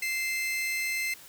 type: tone pair together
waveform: 40% pulse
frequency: 2087 / 2628 Hz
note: C7 / E7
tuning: -5 / -6 cents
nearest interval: major third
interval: 399 cents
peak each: -28 / -35 dBFS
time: 0.02-1.14 s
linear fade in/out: 5 ms
effects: white hiss -50 dBFS RMS until 1.28 s